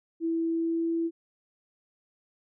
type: tone with pitch glide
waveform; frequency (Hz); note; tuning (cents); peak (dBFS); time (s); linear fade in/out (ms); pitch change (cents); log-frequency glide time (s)
sine; 329.6 to 332.1; E4 to E4; 0 to +13; -25; 0.2-1.11; 50; +13; 0.48-0.92
effects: none